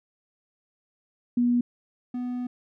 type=tone pair in turn; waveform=sine / triangle; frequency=242.2 / 247.3 Hz; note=B3 / B3; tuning=-34 / +3 cents; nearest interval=unison; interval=37 cents; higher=second; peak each=-19 / -26 dBFS; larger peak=first; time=1.37-1.61 / 2.14-2.47 s; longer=second; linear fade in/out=5 ms; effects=none